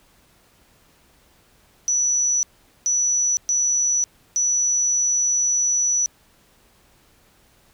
sine tone bursts at uneven times, 5920 Hz, F#8, in tune, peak -17 dBFS, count 4, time 1.88-2.43 / 2.86-3.37 / 3.49-4.04 / 4.36-6.06 s, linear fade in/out 0 ms, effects pink hiss -57 dBFS RMS until 7.73 s

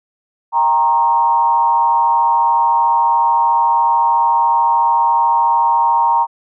sine tone with frequency modulation, 932.3 Hz, A#5, in tune, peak -10 dBFS, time 0.52-6.27 s, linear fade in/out 50 ms, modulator 143 Hz, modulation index 0.69, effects none

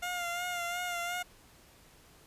15% pulse tone with vibrato, 704 Hz, F5, 14 cents sharp, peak -27 dBFS, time 0.02-1.23 s, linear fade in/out 10 ms, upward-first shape sine, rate 2.8 Hz, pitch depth 36 cents each way, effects pink hiss -59 dBFS RMS until 2.26 s + resampled to 32000 Hz

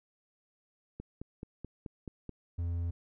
click train, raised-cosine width 3 ms, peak -28 dBFS, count 7, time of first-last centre 1-2.293 s, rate 4.64 Hz
triangle tone, 85.5 Hz, F2, 36 cents flat, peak -29 dBFS, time 2.58-2.91 s, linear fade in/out 10 ms
effects none

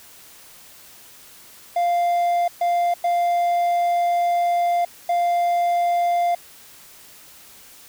triangle tone bursts at uneven times, 697 Hz, F5, 4 cents flat, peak -15 dBFS, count 4, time 1.76-2.48 / 2.61-2.94 / 3.04-4.85 / 5.09-6.35 s, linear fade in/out 5 ms, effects white hiss -46 dBFS RMS until 7.88 s

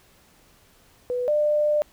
sine tone pair in turn, 493.9 / 597.8 Hz, B4 / D5, 0 / +31 cents, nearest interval minor third, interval 331 cents, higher second, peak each -23 / -18 dBFS, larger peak second, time 1.1-1.28 / 1.28-1.82 s, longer second, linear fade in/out 0 ms, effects pink hiss -57 dBFS RMS until 1.92 s

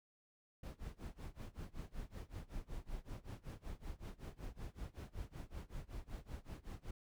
brown noise with tremolo, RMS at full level -45 dBFS, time 0.63-6.91 s, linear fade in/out 5 ms, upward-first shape sine, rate 5.3 Hz, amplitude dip 95%, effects none

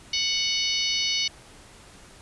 harmonic tone, 740 Hz, F#5, in tune, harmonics 3 / 4 / 5 / 6 / 7 / 8, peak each -31 / -28 / -31 / -28 / -33 / -33 dBFS, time 0.13-1.28 s, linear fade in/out 5 ms, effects pink hiss -49 dBFS RMS until 2.21 s + resampled to 24000 Hz

